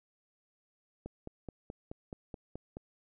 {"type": "click train", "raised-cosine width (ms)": 2, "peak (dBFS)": -28, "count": 9, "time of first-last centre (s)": [1.06, 2.769], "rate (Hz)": 4.68, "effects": []}